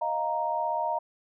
sine chord, Eb suspended second, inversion none, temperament equal, 622.3 / 698.5 / 932.3 Hz, Eb5 / F5 / Bb5, 0 / 0 / 0 cents, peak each -32 / -32 / -28 dBFS, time 0.01-0.99 s, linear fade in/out 10 ms, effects none

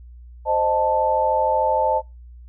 sine chord, A diminished, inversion first, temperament equal with one note detuned, 523.3 / 616.5 / 880 Hz, C5 / Eb5 / A5, 0 / -16 / 0 cents, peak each -23 / -22 / -19 dBFS, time 0.45-2.02 s, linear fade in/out 50 ms, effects noise-tail reverb RT60 0.2 s tail -21 dB re dry + added 60 Hz sine -39 dBFS peak until 2.48 s

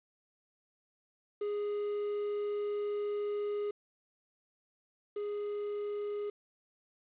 triangle tone pair in turn, 413.2 / 413.2 Hz, G#4 / G#4, -9 / -9 cents, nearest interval unison, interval 0 cents, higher neither, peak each -30 / -32 dBFS, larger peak first, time 1.41-3.71 / 5.16-6.3 s, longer first, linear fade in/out 5 ms, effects resampled to 8000 Hz + 10-bit

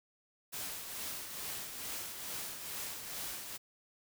white noise with tremolo, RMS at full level -40 dBFS, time 0.52-3.58 s, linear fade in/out 20 ms, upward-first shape triangle, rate 2.3 Hz, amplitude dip 50%, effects none

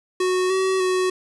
square tone with pitch steps, 368.4 / 378.8 / 370.1 Hz, F#4 / F#4 / F#4, -7 / +41 / 0 cents, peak -19 dBFS, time 0.2-1.1 s, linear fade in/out 5 ms, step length 300 ms, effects resampled to 24000 Hz + 8-bit

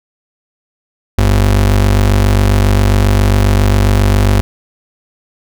square ring-modulated tone, 75.3 Hz, D2, 44 cents sharp, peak -5 dBFS, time 1.18-4.41 s, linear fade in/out 0 ms, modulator 23.7 Hz, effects none

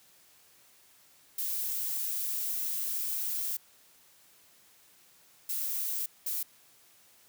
violet noise bursts at uneven times, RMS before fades -33 dBFS, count 3, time 1.38-3.57 / 5.49-6.06 / 6.26-6.43 s, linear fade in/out 5 ms, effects white hiss -61 dBFS RMS until 7.28 s + high-pass 60 Hz 12 dB/octave

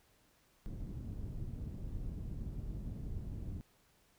pink low-pass noise, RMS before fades -42 dBFS, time 0.66-3.61 s, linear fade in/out 0 ms, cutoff 180 Hz, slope 12 dB/octave, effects pink hiss -70 dBFS RMS until 4.18 s

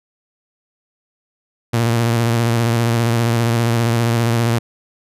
sawtooth tone with vibrato, 116.54 Hz, A#2, in tune, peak -10 dBFS, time 1.73-4.59 s, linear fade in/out 10 ms, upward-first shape square, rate 15 Hz, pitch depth 33 cents each way, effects resampled to 32000 Hz

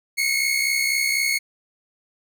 sawtooth tone pair together, 2153 / 2217 Hz, C7 / C#7, +49 / 0 cents, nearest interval minor second, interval 51 cents, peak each -19 dBFS, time 0.17-1.39 s, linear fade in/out 20 ms, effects none

